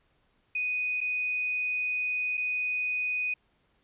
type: tone with dropouts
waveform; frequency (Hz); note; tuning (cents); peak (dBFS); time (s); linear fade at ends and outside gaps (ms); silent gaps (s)
sine; 2489; D#7; 0; -27; 0.55-3.34; 5; 1.006-1.012 / 2.372-2.376
effects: pink hiss -70 dBFS RMS until 3.83 s + resampled to 8000 Hz